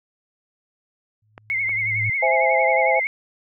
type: tone with exponential growth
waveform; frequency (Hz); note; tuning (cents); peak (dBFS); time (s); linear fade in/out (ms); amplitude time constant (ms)
sine; 107.1; A2; -46; -22; 1.22-2.1; 5; 190
type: clicks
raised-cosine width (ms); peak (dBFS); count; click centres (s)
0.5; -23; 2; 1.379 / 1.693
type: tone with vibrato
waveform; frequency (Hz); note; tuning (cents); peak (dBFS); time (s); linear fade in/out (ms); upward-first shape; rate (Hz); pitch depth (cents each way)
sine; 2141; C7; +39; -20; 1.5-3.07; 0; sine; 11; 68
type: chord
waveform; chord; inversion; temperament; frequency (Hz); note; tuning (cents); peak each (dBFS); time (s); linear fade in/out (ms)
sine; C augmented; none; equal; 523.3 / 659.3 / 830.6; C5 / E5 / G#5; 0 / 0 / 0; -21; 2.22-3; 10
effects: none